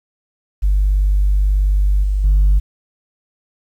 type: tone with level steps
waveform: sine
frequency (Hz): 49.23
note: G1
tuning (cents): +8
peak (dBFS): -10 / -13 / -7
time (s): 0.62-2.6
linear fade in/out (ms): 20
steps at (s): 2.03 / 2.24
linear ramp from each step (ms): 5
effects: tanh soft clip ceiling -7 dBFS + 8-bit